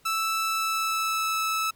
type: tone with pitch glide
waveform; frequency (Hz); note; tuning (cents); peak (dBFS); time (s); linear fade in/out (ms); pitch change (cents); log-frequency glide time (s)
sawtooth; 1318.5 to 1307.1; E6 to E6; 0 to -15; -21; 0.05-1.71; 10; -15; 0.42-1.42
effects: pink hiss -61 dBFS RMS until 1.75 s